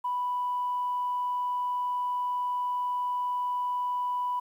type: tone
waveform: sine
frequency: 987.8 Hz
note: B5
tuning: in tune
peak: -26 dBFS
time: 0.04-4.4 s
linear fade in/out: 10 ms
effects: tanh soft clip ceiling -22 dBFS + 10-bit